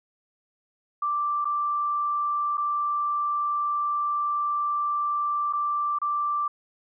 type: tone with dropouts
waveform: sine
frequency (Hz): 1174.7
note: D6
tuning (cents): 0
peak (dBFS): -23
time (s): 1.02-6.48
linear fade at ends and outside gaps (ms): 5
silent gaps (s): 1.446-1.453 / 2.572-2.578 / 5.527-5.533 / 5.987-6.016
effects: none